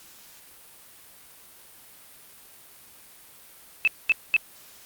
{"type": "tone bursts", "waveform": "sine", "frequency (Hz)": 2623, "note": "E7", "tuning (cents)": -9, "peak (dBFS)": -15, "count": 3, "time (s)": [3.85, 4.365], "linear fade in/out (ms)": 0, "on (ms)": 25, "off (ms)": 220, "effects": ["white hiss -50 dBFS RMS until 4.85 s", "Opus 48 kbps"]}